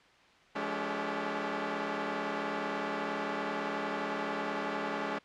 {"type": "tone cluster", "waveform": "10% pulse", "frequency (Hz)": [173.3, 211.1, 285.1, 394.2, 444.4], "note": ["F3", "G#3", "C#4", "G4", "A4"], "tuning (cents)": [-13, 29, 49, 10, 17], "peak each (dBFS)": [-36, -29, -28, -32, -35], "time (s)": [0.55, 5.19], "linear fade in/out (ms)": 10, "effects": ["white hiss -60 dBFS RMS until 5.24 s", "low-pass 3000 Hz 12 dB/octave"]}